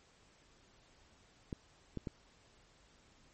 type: clicks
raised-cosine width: 3 ms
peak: -26 dBFS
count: 3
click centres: 1.528 / 1.973 / 2.072 s
effects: pink hiss -66 dBFS RMS until 3.33 s + MP3 32 kbps